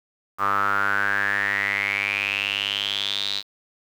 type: tone with band-pass filter sweep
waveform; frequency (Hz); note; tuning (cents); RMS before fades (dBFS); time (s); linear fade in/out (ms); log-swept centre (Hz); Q
sawtooth; 100.3; G2; +40; -24; 0.38-3.43; 50; 1200 to 4000; 9.2
effects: 8-bit